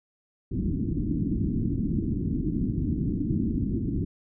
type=low-pass noise; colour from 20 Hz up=white; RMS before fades=-27 dBFS; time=0.51-4.05 s; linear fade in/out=10 ms; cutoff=310 Hz; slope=48 dB/octave; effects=none